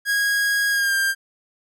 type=tone with pitch glide; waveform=45% pulse; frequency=1644 to 1592.6 Hz; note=G#6 to G6; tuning=-18 to +27 cents; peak=-18 dBFS; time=0.05-1.15 s; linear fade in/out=50 ms; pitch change=-55 cents; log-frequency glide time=0.7-0.95 s; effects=none